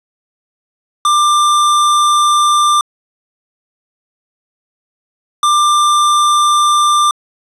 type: tone pair in turn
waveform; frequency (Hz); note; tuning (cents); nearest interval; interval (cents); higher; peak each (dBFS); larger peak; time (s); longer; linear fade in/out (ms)
square; 1189 / 1189; D6 / D6; +21 / +21; unison; 0; neither; -9; neither; 1.05-2.81 / 5.43-7.11; first; 2
effects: resampled to 24000 Hz + 7-bit